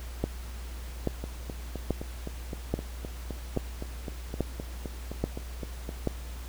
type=two click trains; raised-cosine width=2 ms; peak=-13 / -22 dBFS; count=8 / 19; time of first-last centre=0.24-6.073 / 1.24-5.891 s; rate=1.2 / 3.87 Hz; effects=added 60 Hz sine -37 dBFS peak until 6.48 s + pink hiss -48 dBFS RMS until 6.48 s